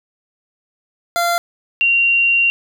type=tone pair in turn; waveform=25% pulse / sine; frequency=690 / 2760 Hz; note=F5 / F7; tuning=-21 / -21 cents; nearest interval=2 octaves; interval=2400 cents; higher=second; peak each=-11 dBFS; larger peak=neither; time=1.16-1.38 / 1.81-2.5 s; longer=second; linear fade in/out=0 ms; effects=none